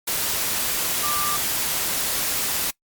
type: tone in noise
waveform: sine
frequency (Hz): 1183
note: D6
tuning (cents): +12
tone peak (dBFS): -25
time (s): 1.03-1.37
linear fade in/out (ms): 10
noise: white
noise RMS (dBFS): -24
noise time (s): 0.07-2.71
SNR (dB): -4
effects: noise-tail reverb RT60 0.1 s tail -22 dB re dry + Opus 48 kbps